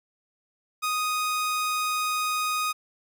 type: tone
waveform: sawtooth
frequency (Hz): 1245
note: D#6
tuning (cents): +1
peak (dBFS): -21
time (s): 0.82-2.73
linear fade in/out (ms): 20
effects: none